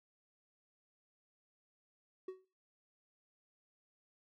triangle tone with exponential decay, 374.3 Hz, F#4, 20 cents sharp, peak -36 dBFS, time 2.28-2.45 s, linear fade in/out 5 ms, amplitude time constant 35 ms, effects noise-tail reverb RT60 0.3 s tail -20 dB re dry

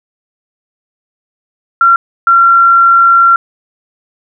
sine tone bursts at uneven times, 1369 Hz, F6, 35 cents flat, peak -3 dBFS, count 2, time 1.81-1.96 / 2.27-3.36 s, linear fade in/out 2 ms, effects none

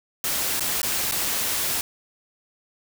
white noise with dropouts, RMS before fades -25 dBFS, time 0.24-1.81 s, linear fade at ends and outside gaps 1 ms, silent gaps 0.596-0.606 / 0.817-0.83 / 1.113-1.121 s, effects none

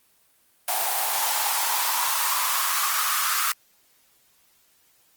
white noise with high-pass filter sweep, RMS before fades -24 dBFS, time 0.68-3.52 s, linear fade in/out 2 ms, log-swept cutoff 740 to 1300 Hz, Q 5.4, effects white hiss -62 dBFS RMS until 5.16 s + Opus 24 kbps

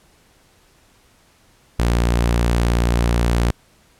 sawtooth tone, 58.7 Hz, A#1, 13 cents sharp, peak -11 dBFS, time 1.79-3.51 s, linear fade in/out 5 ms, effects pink hiss -55 dBFS RMS until 3.99 s + low-pass 12000 Hz 12 dB/octave

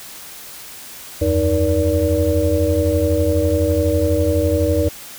sine tone cluster, 80.2 / 92.2 / 310.3 / 475.8 / 577 Hz, E2 / F#2 / D#4 / A#4 / D5, -47 / -6 / -5 / +35 / -31 cents, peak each -20 dBFS, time 1.21-4.89 s, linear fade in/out 10 ms, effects tanh soft clip ceiling -3 dBFS + white hiss -36 dBFS RMS until 5.18 s

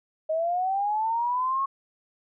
sine linear sweep, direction up, 622.3 to 1100 Hz, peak -23 dBFS, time 0.29-1.66 s, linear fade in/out 10 ms, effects none

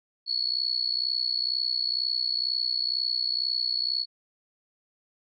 sine tone with amplitude modulation, 4387 Hz, C#8, 19 cents flat, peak -21 dBFS, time 0.26-4.06 s, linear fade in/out 50 ms, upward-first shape sine, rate 62.1 Hz, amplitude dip 85%, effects none

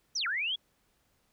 sine linear two-way sweep, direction down then up, 6272 to 1318.5 to 3430 Hz, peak -29 dBFS, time 0.15-0.56 s, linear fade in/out 10 ms, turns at 0.27 s, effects pink hiss -72 dBFS RMS until 1.32 s

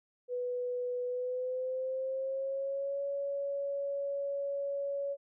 sine tone with pitch glide, 493.8 to 560.7 Hz, B4 to C#5, 0 to +20 cents, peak -32 dBFS, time 0.28-5.17 s, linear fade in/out 50 ms, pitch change +220 cents, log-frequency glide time 1.05-3.02 s, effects none

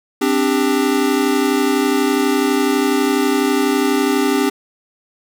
square chord, C suspended second, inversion none, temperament equal with one note detuned, 261.6 / 293.7 / 396.8 Hz, C4 / D4 / G4, 0 / 0 / +21 cents, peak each -19 dBFS, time 0.21-4.5 s, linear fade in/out 10 ms, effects none

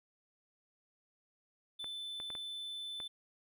triangle tone, 3520 Hz, A7, in tune, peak -39 dBFS, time 1.79-3.08 s, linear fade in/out 10 ms
clicks, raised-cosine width 0.5 ms, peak -33 dBFS, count 5, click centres 1.843 / 2.201 / 2.303 / 2.352 / 3.002 s
effects none

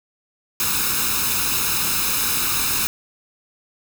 white noise with comb filter, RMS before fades -21 dBFS, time 0.6-2.87 s, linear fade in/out 0 ms, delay 0.77 ms, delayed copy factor +0.7, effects none

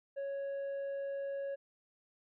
sine tone with tanh clipping, 554.4 Hz, C#5, in tune, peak -37 dBFS, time 0.16-1.56 s, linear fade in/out 20 ms, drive 4 dB, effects none

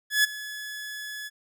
sawtooth tone with ADSR envelope, 1704 Hz, G#6, 44 cents sharp, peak -13 dBFS, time 0.1-1.3 s, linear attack 140 ms, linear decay 14 ms, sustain -18 dB, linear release 33 ms, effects none

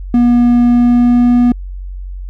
triangle tone with pitch glide, 240.8 to 243 Hz, B3 to B3, -44 to -28 cents, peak -4 dBFS, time 0.14-1.52 s, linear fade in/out 2 ms, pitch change +16 cents, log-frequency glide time 0.66-1.36 s, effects added 46 Hz sine -22 dBFS peak until 2.29 s

